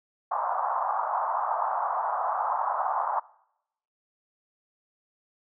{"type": "band-pass noise", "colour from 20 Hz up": "pink", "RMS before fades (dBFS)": -28, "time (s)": [0.31, 3.2], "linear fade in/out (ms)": 5, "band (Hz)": [700, 1200], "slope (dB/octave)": 48, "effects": ["noise-tail reverb RT60 0.8 s tail -23 dB re dry"]}